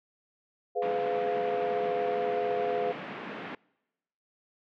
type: chord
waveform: sine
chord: F diminished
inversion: first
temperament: just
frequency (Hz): 419.1 / 502.9 / 698.5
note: Ab4 / Cb5 / F5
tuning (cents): +16 / +31 / 0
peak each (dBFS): -31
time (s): 0.75-2.93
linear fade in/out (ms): 20
type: band-pass noise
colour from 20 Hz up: pink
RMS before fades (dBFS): -40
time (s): 0.82-3.55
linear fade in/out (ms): 2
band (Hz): 180 to 2700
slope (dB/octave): 24
effects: noise-tail reverb RT60 1.0 s tail -26 dB re dry